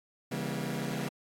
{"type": "chord", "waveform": "sawtooth", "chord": "C# diminished seventh", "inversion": "none", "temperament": "just", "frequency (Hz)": [138.59, 166.31, 199.57, 239.5], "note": ["C#3", "E3", "G3", "Bb3"], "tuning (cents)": [0, 16, 31, 47], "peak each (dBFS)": -34, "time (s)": [0.31, 1.09], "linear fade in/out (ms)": 10, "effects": ["AAC 48 kbps"]}